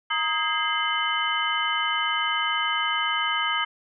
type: tone cluster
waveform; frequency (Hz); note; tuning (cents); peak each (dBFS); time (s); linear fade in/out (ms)
sine; 933 / 1257 / 1626 / 2091 / 3030; A#5 / D#6 / G#6 / C7 / F#7; +1 / +17 / -37 / -2 / +40; -31 / -27 / -30 / -29 / -28; 0.1-3.65; 10
effects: none